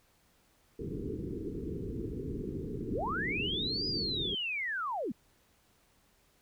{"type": "low-pass noise", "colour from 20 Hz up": "white", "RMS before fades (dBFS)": -38, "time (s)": [0.79, 4.35], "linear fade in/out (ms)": 5, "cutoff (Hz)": 450, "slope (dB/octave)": 96}
{"type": "linear two-way sweep", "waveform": "sine", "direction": "up then down", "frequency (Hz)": [180, 4978, 181.2], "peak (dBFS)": -32, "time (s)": [2.91, 5.12], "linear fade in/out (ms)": 5, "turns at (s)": 3.87}
{"effects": ["pink hiss -68 dBFS RMS until 6.41 s"]}